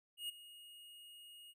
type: tone with ADSR envelope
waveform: square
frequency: 2868 Hz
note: F7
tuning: 45 cents sharp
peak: -39 dBFS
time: 0.17-1.54 s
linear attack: 120 ms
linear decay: 13 ms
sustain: -16 dB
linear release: 39 ms
effects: none